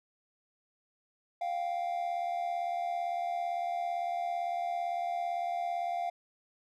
triangle tone pair together, 700 / 777.8 Hz, F5 / G5, +4 / -14 cents, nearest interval major second, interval 182 cents, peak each -30 / -36 dBFS, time 1.41-6.1 s, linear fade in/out 5 ms, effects none

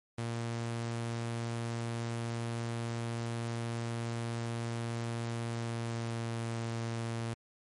sawtooth tone with pitch glide, 116.54 to 115.27 Hz, A#2 to A#2, 0 to -19 cents, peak -30 dBFS, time 0.18-7.34 s, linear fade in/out 5 ms, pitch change -19 cents, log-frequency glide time 5.41-6.43 s, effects MP3 48 kbps

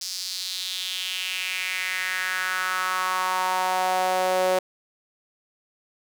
sawtooth tone with high-pass filter sweep, 185 Hz, F#3, in tune, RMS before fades -26 dBFS, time 0.01-4.59 s, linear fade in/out 5 ms, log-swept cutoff 5200 to 530 Hz, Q 3.5, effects none

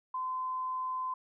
sine tone, 1027 Hz, C6, 33 cents flat, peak -32 dBFS, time 0.14-1.14 s, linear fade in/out 5 ms, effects none

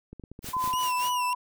clicks, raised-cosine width 3 ms, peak -29 dBFS, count 11, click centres 0.13 / 0.197 / 0.238 / 0.316 / 0.391 / 0.444 / 0.488 / 0.567 / 0.641 / 0.676 / 0.738 s
white noise with tremolo, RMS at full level -37 dBFS, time 0.42-1.13 s, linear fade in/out 50 ms, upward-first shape sine, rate 5.2 Hz, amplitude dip 90%
sine tone with pitch glide, 1018 to 992.5 Hz, C6 to B5, -48 to +8 cents, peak -25 dBFS, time 0.53-1.35 s, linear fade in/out 10 ms, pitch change -44 cents, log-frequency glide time 0.66-1.03 s
sawtooth tone with vibrato, 2794 Hz, F7, in tune, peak -29 dBFS, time 0.73-1.33 s, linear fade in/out 0 ms, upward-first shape sine, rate 3.3 Hz, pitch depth 93 cents each way
effects none

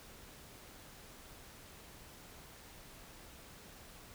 silence, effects pink hiss -55 dBFS RMS until 4.14 s

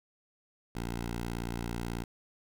10% pulse tone, 58.27 Hz, A#1, in tune, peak -26 dBFS, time 0.75-2.04 s, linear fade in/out 5 ms, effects none

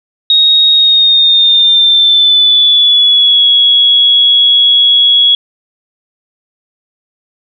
sine tone with pitch glide, 3754 to 3344 Hz, A#7 to G#7, +11 to +11 cents, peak -4 dBFS, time 0.3-5.35 s, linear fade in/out 2 ms, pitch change -200 cents, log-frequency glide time 0.72-3.46 s, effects none

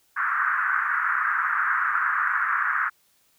pink band-pass noise, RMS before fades -24 dBFS, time 0.16-2.9 s, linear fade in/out 20 ms, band 1200 to 1700 Hz, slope 48 dB/octave, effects white hiss -64 dBFS RMS until 3.38 s

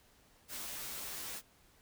white noise with comb filter, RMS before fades -43 dBFS, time 0.48-1.42 s, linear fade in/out 50 ms, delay 11 ms, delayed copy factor -0.65, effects pink hiss -66 dBFS RMS until 1.81 s

